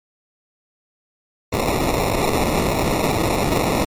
blue noise with sample-and-hold, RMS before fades -19 dBFS, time 1.52-3.85 s, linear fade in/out 10 ms, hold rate 1575 Hz, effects MP3 64 kbps

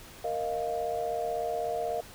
sine chord, Bb suspended fourth, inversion none, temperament equal, 466.2 / 622.3 / 698.5 Hz, Bb4 / Eb5 / F5, 0 / 0 / 0 cents, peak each -34 / -34 / -32 dBFS, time 0.24-2.01 s, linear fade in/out 5 ms, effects pink hiss -49 dBFS RMS until 2.14 s

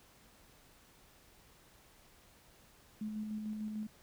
sine tone with tremolo, 214 Hz, A3, 48 cents flat, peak -36 dBFS, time 3.01-3.87 s, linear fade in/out 5 ms, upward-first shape square, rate 6.7 Hz, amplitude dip 30%, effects pink hiss -63 dBFS RMS until 4.02 s

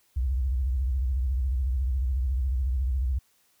sine tone with vibrato, 64.5 Hz, C2, 24 cents flat, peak -23 dBFS, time 0.16-3.19 s, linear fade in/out 10 ms, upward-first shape sine, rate 14 Hz, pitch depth 170 cents each way, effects white hiss -66 dBFS RMS until 3.6 s

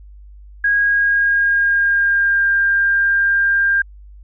sine tone with pitch glide, 1641 to 1598 Hz, G#6 to G6, -21 to +33 cents, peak -12 dBFS, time 0.64-3.82 s, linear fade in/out 5 ms, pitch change -46 cents, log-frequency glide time 0.78-2.5 s, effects added 50 Hz sine -37 dBFS peak until 4.23 s

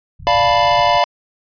white low-pass noise, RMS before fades -33 dBFS, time 0.19-0.98 s, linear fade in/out 10 ms, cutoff 150 Hz, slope 48 dB/octave
square chord, B half-diminished seventh, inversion first, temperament equal, 587.3 / 698.5 / 880 / 987.8 Hz, D5 / F5 / A5 / B5, 0 / 0 / 0 / 0 cents, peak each -19 / -16 / -21 / -16 dBFS, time 0.27-1.04 s, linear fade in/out 0 ms
effects resampled to 11025 Hz

